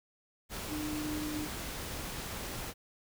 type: tone in noise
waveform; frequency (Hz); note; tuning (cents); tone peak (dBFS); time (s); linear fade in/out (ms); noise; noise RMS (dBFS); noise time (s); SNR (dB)
sine; 303.1; D#4; -45; -35; 0.68-1.48; 50; pink; -40; 0.49-2.74; +2
effects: none